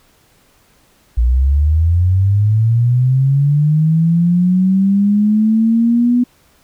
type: linear sweep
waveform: sine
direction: up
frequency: 57 to 246.9 Hz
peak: -9 dBFS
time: 1.17-6.24 s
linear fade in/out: 10 ms
effects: pink hiss -53 dBFS RMS until 6.63 s